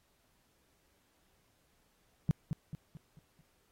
sine tone with echo, 154.5 Hz, D#3, 12 cents flat, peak -23 dBFS, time 2.29-2.31 s, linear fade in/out 0 ms, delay 220 ms, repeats 5, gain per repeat -7 dB, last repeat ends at 3.41 s, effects pink hiss -73 dBFS RMS until 3.71 s + AAC 48 kbps

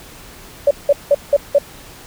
sine tone bursts, 570 Hz, C#5, 48 cents sharp, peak -7 dBFS, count 5, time 0.67-1.585 s, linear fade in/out 5 ms, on 39 ms, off 180 ms, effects pink hiss -39 dBFS RMS until 2.06 s

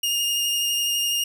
sawtooth tone with vibrato, 2833 Hz, F7, 24 cents sharp, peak -18 dBFS, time 0.03-1.24 s, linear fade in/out 5 ms, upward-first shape sine, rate 12 Hz, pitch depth 15 cents each way, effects none

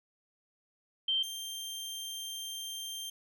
sine / sawtooth tone pair in turn, 3135 / 3166 Hz, G7 / G7, -1 / +17 cents, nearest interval unison, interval 18 cents, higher second, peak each -27 / -35 dBFS, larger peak first, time 1.08-1.23 / 1.23-3.1 s, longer second, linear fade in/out 5 ms, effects none

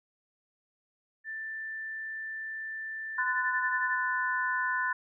sine tone, 1771 Hz, A6, 11 cents sharp, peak -35 dBFS, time 1.24-3.98 s, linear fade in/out 50 ms
sine chord, F# diminished, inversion second, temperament equal with one note detuned, 1020.8 / 1480 / 1760 Hz, C6 / F#6 / A6, -43 / 0 / 0 cents, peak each -32 / -31 / -32 dBFS, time 3.18-4.93 s, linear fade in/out 5 ms
effects none

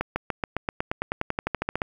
accelerating click train, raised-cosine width 0.5 ms, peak -10 dBFS, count 19, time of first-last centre 0.01-1.818 s, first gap 150 ms, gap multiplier 0.95, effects 8-bit

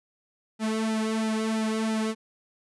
sawtooth tone with flanger, 220 Hz, A3, in tune, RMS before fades -27 dBFS, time 0.59-2.15 s, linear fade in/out 50 ms, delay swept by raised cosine 1.8 to 3.4 ms, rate 3 Hz, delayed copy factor -0.8, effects resampled to 24000 Hz

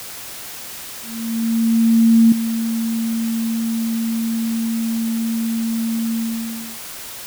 sine tone with ADSR envelope, 227.5 Hz, A#3, 42 cents flat, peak -7 dBFS, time 1.02-6.79 s, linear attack 1300 ms, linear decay 4 ms, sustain -11 dB, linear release 630 ms, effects white hiss -33 dBFS RMS until 7.26 s

